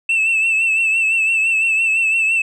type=tone with vibrato; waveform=sine; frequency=2652 Hz; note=E7; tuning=10 cents sharp; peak=-11 dBFS; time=0.09-2.42 s; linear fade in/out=5 ms; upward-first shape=triangle; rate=5.9 Hz; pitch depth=54 cents each way; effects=tanh soft clip ceiling -12 dBFS